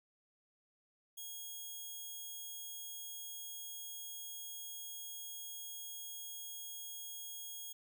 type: tone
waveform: 5% pulse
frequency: 3300 Hz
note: G#7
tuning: 12 cents flat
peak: -36 dBFS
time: 1.17-7.73 s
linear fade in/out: 10 ms
effects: none